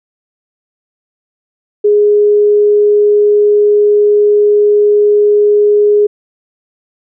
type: tone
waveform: sine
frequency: 415.3 Hz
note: G#4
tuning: in tune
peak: -5 dBFS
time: 1.84-6.07 s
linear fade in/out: 10 ms
effects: none